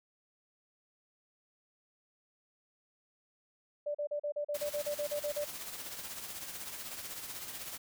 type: tone bursts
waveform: sine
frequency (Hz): 587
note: D5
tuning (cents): -1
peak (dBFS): -32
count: 13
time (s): 3.86-5.447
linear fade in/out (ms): 10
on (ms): 87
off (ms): 38
type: noise with tremolo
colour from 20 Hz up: white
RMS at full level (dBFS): -41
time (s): 4.54-7.78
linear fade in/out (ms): 10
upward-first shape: triangle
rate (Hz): 16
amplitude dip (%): 55
effects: none